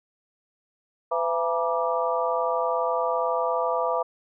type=harmonic tone with a mistuned harmonic; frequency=168.1 Hz; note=E3; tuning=34 cents sharp; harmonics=3 / 4 / 5 / 6 / 7; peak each=-27 / -27 / -34 / -29 / -29 dBFS; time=1.11-4.03 s; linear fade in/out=10 ms; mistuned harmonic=6; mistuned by=-89 cents; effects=none